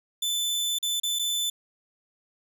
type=tone with dropouts; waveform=sawtooth; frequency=3516 Hz; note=A7; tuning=2 cents flat; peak=-22 dBFS; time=0.22-1.5 s; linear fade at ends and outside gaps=5 ms; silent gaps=0.787-0.827 / 1-1.033 / 1.189-1.193 s; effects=none